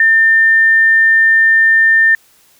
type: tone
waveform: sine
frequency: 1800 Hz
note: A6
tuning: 39 cents sharp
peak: -6 dBFS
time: 0-2.15 s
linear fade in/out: 2 ms
effects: white hiss -50 dBFS RMS until 2.59 s